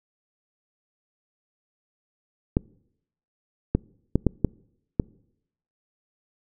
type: clicks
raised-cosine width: 3 ms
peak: -6 dBFS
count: 6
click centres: 2.569 / 3.75 / 4.156 / 4.267 / 4.447 / 4.998 s
effects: noise-tail reverb RT60 0.8 s tail -26 dB re dry